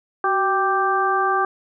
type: harmonic tone with a mistuned harmonic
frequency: 392 Hz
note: G4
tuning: in tune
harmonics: 1 / 2 / 3 / 4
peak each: -24 / -22 / -20 / -25 dBFS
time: 0.24-1.45 s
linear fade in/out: 2 ms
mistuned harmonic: 1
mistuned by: -66 cents
effects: none